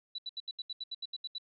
sine tone bursts, 3951 Hz, B7, in tune, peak -36 dBFS, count 12, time 0.15-1.383 s, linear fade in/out 5 ms, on 34 ms, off 75 ms, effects none

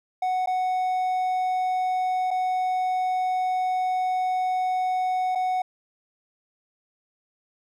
triangle tone with dropouts, 740 Hz, F#5, in tune, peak -20 dBFS, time 0.22-5.62 s, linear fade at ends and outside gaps 5 ms, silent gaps 0.46-0.472 / 2.307-2.311 / 5.351-5.355 s, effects none

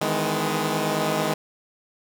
10% pulse chord, E major seventh, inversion third, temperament equal with one note detuned, 155.56 / 164.81 / 207.7 / 252.6 Hz, D#3 / E3 / G#3 / B3, 0 / 0 / 0 / +39 cents, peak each -18 / -23 / -18 / -22 dBFS, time 0.01-1.34 s, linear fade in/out 5 ms, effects none

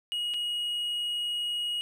triangle tone with dropouts, 2892 Hz, F#7, 40 cents flat, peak -27 dBFS, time 0.12-1.81 s, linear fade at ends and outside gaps 0 ms, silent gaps 0.338-0.342 s, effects none

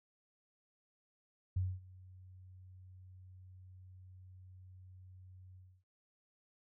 sine tone with ADSR envelope, 92.5 Hz, F#2, in tune, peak -30 dBFS, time 1.56-5.84 s, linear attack 8 ms, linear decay 230 ms, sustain -23 dB, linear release 280 ms, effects none

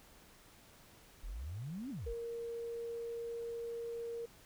sine exponential two-way sweep, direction up then down, 36.49 to 292.3 to 36.49 Hz, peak -40 dBFS, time 1.23-2.14 s, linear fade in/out 10 ms, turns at 1.9 s
sine tone, 466.2 Hz, A#4, in tune, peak -39 dBFS, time 2.06-4.26 s, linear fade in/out 10 ms
effects pink hiss -61 dBFS RMS until 4.45 s

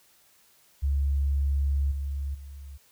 sine tone with level steps, 69.8 Hz, C#2, 13 cents sharp, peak -22 / -28 / -39 dBFS, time 0.82-2.78 s, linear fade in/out 20 ms, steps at 1.91 / 2.34 s, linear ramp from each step 10 ms, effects white hiss -61 dBFS RMS until 2.91 s

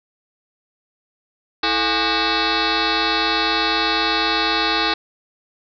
sine tone with frequency modulation, 1480 Hz, F#6, in tune, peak -16 dBFS, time 1.63-4.94 s, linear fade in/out 5 ms, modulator 384 Hz, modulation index 7.8, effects none

